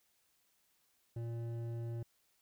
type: tone with hard clipping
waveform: sine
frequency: 116.54 Hz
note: A#2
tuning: in tune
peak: -40 dBFS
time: 1.16-2.03 s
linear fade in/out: 5 ms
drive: 10 dB
effects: white hiss -75 dBFS RMS until 2.41 s